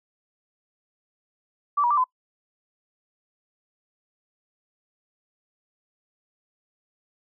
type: tone with pitch steps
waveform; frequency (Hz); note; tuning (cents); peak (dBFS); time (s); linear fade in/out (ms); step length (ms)
sine; 1159 / 960 / 1173 / 1017; D6 / B5 / D6 / C6; -23 / -49 / -2 / -50; -18; 1.77-2.042; 10; 68
effects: noise-tail reverb RT60 0.1 s tail -24 dB re dry